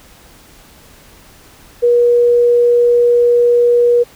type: tone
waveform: sine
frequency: 480.1 Hz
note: B4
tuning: 49 cents flat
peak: -7 dBFS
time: 1.82-4.04 s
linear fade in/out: 20 ms
effects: pink hiss -43 dBFS RMS until 4.15 s